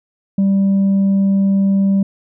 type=tone; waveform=sine; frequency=195.8 Hz; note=G3; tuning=2 cents flat; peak=-8 dBFS; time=0.38-2.03 s; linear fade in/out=5 ms; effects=tanh soft clip ceiling -10 dBFS